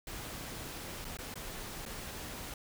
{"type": "noise with dropouts", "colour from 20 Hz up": "pink", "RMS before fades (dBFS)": -43, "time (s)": [0.07, 2.54], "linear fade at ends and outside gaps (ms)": 2, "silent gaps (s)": [[1.045, 1.051], [1.171, 1.187], [1.341, 1.356], [1.853, 1.861]], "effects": []}